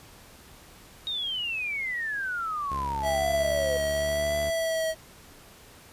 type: exponential sweep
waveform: sine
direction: down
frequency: 3766 to 493.9 Hz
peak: -28 dBFS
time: 1.07-3.77 s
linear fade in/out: 0 ms
type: tone with pitch glide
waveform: sawtooth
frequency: 69.3 to 73.42 Hz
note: C#2 to D2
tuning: 0 to 0 cents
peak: -30 dBFS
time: 2.71-4.5 s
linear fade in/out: 5 ms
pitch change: +100 cents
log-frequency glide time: 3.02-4.21 s
type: tone with vibrato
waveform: square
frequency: 653 Hz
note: E5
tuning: 17 cents flat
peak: -26 dBFS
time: 3.02-4.95 s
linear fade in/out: 50 ms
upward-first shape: triangle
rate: 0.92 Hz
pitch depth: 35 cents each way
effects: pink hiss -51 dBFS RMS until 5.92 s + resampled to 32000 Hz